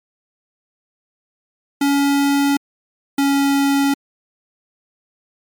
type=tone pair in turn; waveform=square; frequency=281.4 / 278.8 Hz; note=C#4 / C#4; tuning=+26 / +10 cents; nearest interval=unison; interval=16 cents; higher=first; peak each=-14 / -14 dBFS; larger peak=neither; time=1.81-2.57 / 3.18-3.94 s; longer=neither; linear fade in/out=5 ms; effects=MP3 96 kbps